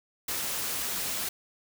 white noise, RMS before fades -32 dBFS, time 0.28-1.29 s, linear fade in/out 5 ms, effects none

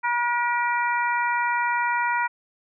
harmonic tone with a mistuned harmonic, 480 Hz, B4, 49 cents flat, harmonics 2 / 3 / 4 / 5, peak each -23 / -27 / -29 / -31 dBFS, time 0.03-2.28 s, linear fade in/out 20 ms, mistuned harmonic 5, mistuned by -33 cents, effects none

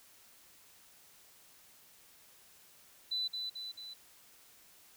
sine tone with echo, 3994 Hz, B7, 19 cents sharp, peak -32 dBFS, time 3.11-3.28 s, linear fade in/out 10 ms, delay 220 ms, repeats 3, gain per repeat -4 dB, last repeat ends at 3.94 s, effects white hiss -61 dBFS RMS until 4.96 s

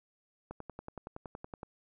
click train, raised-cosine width 1 ms, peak -28 dBFS, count 13, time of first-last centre 0.51-1.631 s, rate 10.7 Hz, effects none

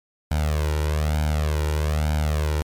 sawtooth tone with flanger, 76 Hz, D#2, 40 cents flat, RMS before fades -22 dBFS, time 0.31-2.62 s, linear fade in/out 0 ms, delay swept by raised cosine 1.3 to 2.14 ms, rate 1.1 Hz, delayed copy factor +0.85, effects MP3 96 kbps

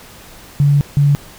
sine tone bursts at uneven times, 143.2 Hz, D3, 43 cents flat, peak -8 dBFS, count 2, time 0.6-0.81 / 0.97-1.15 s, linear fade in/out 0 ms, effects pink hiss -39 dBFS RMS until 1.38 s

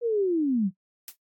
sine linear sweep, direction down, 486.3 to 174.61 Hz, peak -21 dBFS, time 0.01-0.71 s, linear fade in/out 50 ms
blue noise with exponential decay, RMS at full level -32 dBFS, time 1.08-1.16 s, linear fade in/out 2 ms, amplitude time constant 17 ms
effects noise-tail reverb RT60 0.1 s tail -19 dB re dry + AAC 64 kbps

